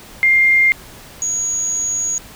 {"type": "tone pair in turn", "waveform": "sine", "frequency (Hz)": [2110, 6699], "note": ["C7", "G#8"], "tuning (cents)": [14, 14], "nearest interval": "octave + minor sixth", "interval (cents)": 2000, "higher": "second", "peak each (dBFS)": [-9, -17], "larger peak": "first", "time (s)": [[0.23, 0.72], [1.22, 2.18]], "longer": "second", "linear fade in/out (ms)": 0, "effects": ["pink hiss -39 dBFS RMS until 2.35 s"]}